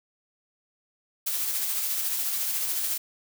blue noise with tremolo, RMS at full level -27 dBFS, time 1.26-2.98 s, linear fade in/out 10 ms, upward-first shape sine, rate 14 Hz, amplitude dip 30%, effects none

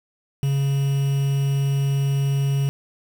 triangle tone with quantisation, 138.59 Hz, C#3, in tune, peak -16 dBFS, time 0.43-2.69 s, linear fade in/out 0 ms, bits 6, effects none

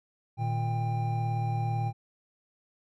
triangle tone cluster, 116.2 / 154.2 / 797 Hz, A#2 / D#3 / G5, -5 / -15 / +28 cents, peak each -26 / -34 / -32 dBFS, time 0.37-1.93 s, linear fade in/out 50 ms, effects none

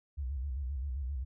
sine tone with vibrato, 67 Hz, C2, 42 cents sharp, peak -33 dBFS, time 0.17-1.25 s, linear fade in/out 20 ms, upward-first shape square, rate 7.6 Hz, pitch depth 120 cents each way, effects none

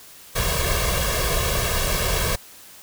pink noise with comb filter, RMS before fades -22 dBFS, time 0.35-2.36 s, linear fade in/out 10 ms, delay 1.8 ms, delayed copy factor +0.8, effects white hiss -45 dBFS RMS until 2.82 s

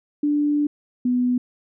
sine tone pair in turn, 293.7 / 247.8 Hz, D4 / B3, 0 / +6 cents, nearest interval minor third, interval 294 cents, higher first, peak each -17 dBFS, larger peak neither, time 0.23-0.67 / 1.05-1.38 s, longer first, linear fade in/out 5 ms, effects none

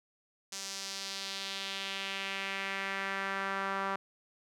sawtooth tone with band-pass filter sweep, 194.9 Hz, G3, 10 cents flat, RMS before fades -37 dBFS, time 0.52-3.96 s, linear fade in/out 5 ms, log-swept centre 6100 to 1200 Hz, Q 1.9, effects none

